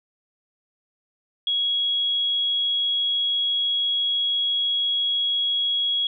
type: tone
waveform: sine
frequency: 3322 Hz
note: G#7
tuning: in tune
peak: -20 dBFS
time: 1.47-6.07 s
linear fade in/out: 2 ms
effects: none